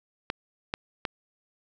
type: clicks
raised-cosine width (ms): 0.3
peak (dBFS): -12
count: 3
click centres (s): 0.301 / 0.739 / 1.052
effects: none